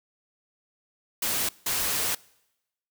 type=noise bursts at uneven times; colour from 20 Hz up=white; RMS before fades=-27 dBFS; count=2; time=1.22-1.49 / 1.66-2.15 s; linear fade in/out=5 ms; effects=noise-tail reverb RT60 0.9 s tail -24 dB re dry